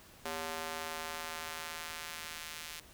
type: tone with high-pass filter sweep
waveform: square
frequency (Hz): 80.3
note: E2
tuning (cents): -45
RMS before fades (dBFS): -42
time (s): 0.25-2.8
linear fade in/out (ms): 5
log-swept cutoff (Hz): 500 to 2400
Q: 0.72
effects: pink hiss -57 dBFS RMS until 2.93 s